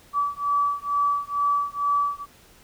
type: beating tone pair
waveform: sine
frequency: 1149 / 1151.2 Hz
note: D6 / D6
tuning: -38 / -35 cents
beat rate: 2.2 Hz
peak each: -24 dBFS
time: 0.13-2.26 s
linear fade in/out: 50 ms
effects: pink hiss -53 dBFS RMS until 2.63 s